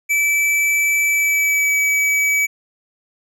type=tone with pitch glide; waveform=square; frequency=2312 to 2285 Hz; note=D7 to D7; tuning=-28 to -48 cents; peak=-15 dBFS; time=0.09-2.47 s; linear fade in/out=20 ms; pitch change=-20 cents; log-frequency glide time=1.07-1.75 s; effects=none